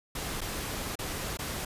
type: noise with dropouts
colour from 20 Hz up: pink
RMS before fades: -35 dBFS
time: 0.15-1.65 s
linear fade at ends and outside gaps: 5 ms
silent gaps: 0.408-0.414 / 0.955-0.989 / 1.372-1.389 s
effects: resampled to 32000 Hz